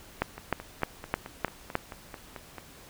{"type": "two click trains", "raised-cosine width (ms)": 0.5, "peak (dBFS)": [-10, -24], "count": [6, 11], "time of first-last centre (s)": [[0.22, 1.754], [0.38, 2.583]], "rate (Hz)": [3.26, 4.54], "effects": ["pink hiss -51 dBFS RMS until 2.89 s"]}